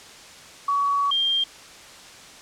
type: tone pair in turn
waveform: sine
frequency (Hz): 1129 / 3193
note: C#6 / G7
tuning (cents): +31 / +31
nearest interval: octave + tritone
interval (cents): 1800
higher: second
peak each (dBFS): -19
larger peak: neither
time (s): 0.68-1.11 / 1.11-1.44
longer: first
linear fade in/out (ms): 5
effects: white hiss -44 dBFS RMS until 2.41 s + low-pass 7000 Hz 12 dB/octave